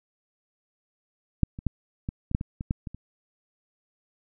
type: clicks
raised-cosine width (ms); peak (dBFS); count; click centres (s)
5; -7 / -24 / -12 / -17 / -21 / -9 / -19 / -20 / -12 / -22 / -27; 11; 1.433 / 1.589 / 1.667 / 2.089 / 2.314 / 2.349 / 2.411 / 2.609 / 2.709 / 2.872 / 2.946
effects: none